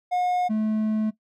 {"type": "tone pair in turn", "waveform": "triangle", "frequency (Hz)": [721, 216.4], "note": ["F#5", "A3"], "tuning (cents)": [-45, -29], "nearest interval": "octave + major sixth", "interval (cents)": 2084, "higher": "first", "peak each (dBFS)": -19, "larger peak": "neither", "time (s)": [[0.11, 0.49], [0.49, 1.11]], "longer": "second", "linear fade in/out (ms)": 20, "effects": ["noise-tail reverb RT60 0.1 s tail -17 dB re dry"]}